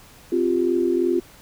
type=chord; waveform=sine; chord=C suspended fourth; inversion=none; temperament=equal; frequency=261.6 / 349.2 / 392 Hz; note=C4 / F4 / G4; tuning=0 / 0 / 0 cents; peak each=-25 / -19 / -25 dBFS; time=0.32-1.2 s; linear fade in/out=5 ms; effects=pink hiss -48 dBFS RMS until 1.41 s